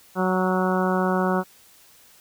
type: harmonic tone with a mistuned harmonic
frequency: 185.5 Hz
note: F#3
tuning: 5 cents sharp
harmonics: 1 / 2 / 3 / 4 / 5 / 6 / 7 / 8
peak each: -23 / -26 / -28 / -29 / -30 / -31 / -31 / -32 dBFS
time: 0.15-1.44 s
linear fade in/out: 50 ms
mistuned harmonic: 8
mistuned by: -23 cents
effects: white hiss -53 dBFS RMS until 2.2 s